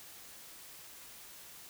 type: silence
effects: white hiss -52 dBFS RMS until 1.69 s